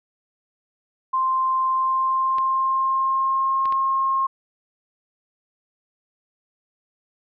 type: tone with pitch glide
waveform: sine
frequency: 1046.5 to 1072.2 Hz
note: C6 to C6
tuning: 0 to +42 cents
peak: -18 dBFS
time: 1.13-4.27 s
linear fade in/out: 10 ms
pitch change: +42 cents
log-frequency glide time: 1.68-3.69 s
type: clicks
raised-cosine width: 0.3 ms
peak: -20 dBFS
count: 3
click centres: 2.384 / 3.656 / 3.724 s
effects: none